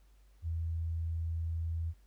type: tone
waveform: sine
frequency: 82.41 Hz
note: E2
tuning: in tune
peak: -32 dBFS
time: 0.42-1.94 s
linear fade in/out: 50 ms
effects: added 50 Hz sine -59 dBFS peak until 2.06 s + pink hiss -73 dBFS RMS until 2.06 s